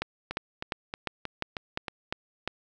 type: two click trains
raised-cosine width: 0.3 ms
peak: -17 / -13 dBFS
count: 6 / 8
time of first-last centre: 0.31-1.882 / 0.02-2.476 s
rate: 3.18 / 2.85 Hz
effects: none